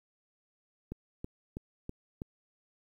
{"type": "click train", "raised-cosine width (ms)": 3, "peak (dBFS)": -25, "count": 5, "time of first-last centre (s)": [0.92, 2.219], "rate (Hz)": 3.08, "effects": ["10-bit"]}